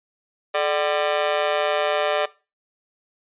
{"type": "tone with amplitude modulation", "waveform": "sawtooth", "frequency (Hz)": 595, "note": "D5", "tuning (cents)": 22, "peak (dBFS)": -11, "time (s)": [0.54, 2.26], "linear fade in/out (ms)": 10, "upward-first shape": "sine", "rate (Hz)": 164, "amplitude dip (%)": 100, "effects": ["noise-tail reverb RT60 0.3 s tail -20 dB re dry", "resampled to 8000 Hz"]}